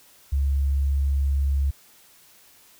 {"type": "tone", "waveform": "sine", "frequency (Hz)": 69.3, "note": "C#2", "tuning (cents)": 0, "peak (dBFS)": -19, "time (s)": [0.32, 1.71], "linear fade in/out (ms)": 10, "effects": ["white hiss -54 dBFS RMS until 2.79 s"]}